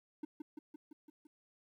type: tone with echo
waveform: triangle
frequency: 302.2 Hz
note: D4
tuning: 50 cents sharp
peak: -36 dBFS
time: 0.23-0.25 s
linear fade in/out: 5 ms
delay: 170 ms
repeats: 6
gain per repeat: -3 dB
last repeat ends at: 1.27 s
effects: 13-bit